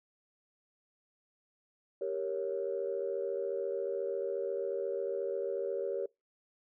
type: chord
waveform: sine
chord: G diminished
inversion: none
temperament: equal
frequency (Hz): 392 / 466.2 / 554.4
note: G4 / Bb4 / Db5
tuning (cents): 0 / 0 / 0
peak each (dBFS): -36 / -36 / -36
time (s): 2.01-6.06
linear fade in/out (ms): 5
effects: noise-tail reverb RT60 0.2 s tail -24 dB re dry + tanh soft clip ceiling -23 dBFS